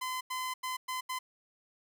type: tone bursts at uneven times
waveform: sawtooth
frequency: 1023 Hz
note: C6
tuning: 39 cents flat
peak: -30 dBFS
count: 5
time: 0.01-0.21 / 0.3-0.54 / 0.63-0.77 / 0.88-1.01 / 1.09-1.19 s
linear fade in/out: 10 ms
effects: none